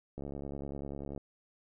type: click train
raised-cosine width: 2 ms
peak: -28 dBFS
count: 71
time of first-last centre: 0.18-1.177 s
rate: 70.2 Hz
effects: none